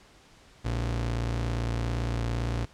45% pulse ring-modulated tone, 87.31 Hz, F2, in tune, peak -24 dBFS, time 0.64-2.66 s, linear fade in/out 20 ms, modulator 28.8 Hz, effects pink hiss -56 dBFS RMS until 2.73 s + low-pass 7000 Hz 12 dB/octave

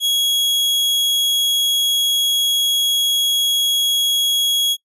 40% pulse tone, 3322 Hz, G#7, in tune, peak -14 dBFS, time 0-4.77 s, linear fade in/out 50 ms, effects noise-tail reverb RT60 0.1 s tail -26 dB re dry + resampled to 32000 Hz

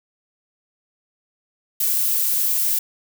violet noise, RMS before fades -20 dBFS, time 1.8-2.79 s, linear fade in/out 5 ms, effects none

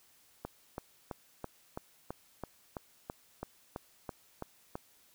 click train, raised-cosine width 1 ms, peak -24 dBFS, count 14, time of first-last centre 0.45-4.755 s, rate 3.02 Hz, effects white hiss -65 dBFS RMS until 5.14 s

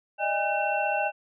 sine tone cluster, 597 / 632 / 809 / 1518 / 2708 Hz, D5 / D#5 / G#5 / F#6 / E7, +28 / +27 / -46 / +44 / +46 cents, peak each -32 / -31 / -27 / -33 / -31 dBFS, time 0.18-1.12 s, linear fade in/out 50 ms, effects none

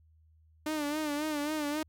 sawtooth tone with vibrato, 300 Hz, D4, 37 cents sharp, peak -27 dBFS, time 0.66-1.83 s, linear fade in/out 5 ms, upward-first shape sine, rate 3.7 Hz, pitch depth 69 cents each way, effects added 79 Hz sine -60 dBFS peak until 1.88 s

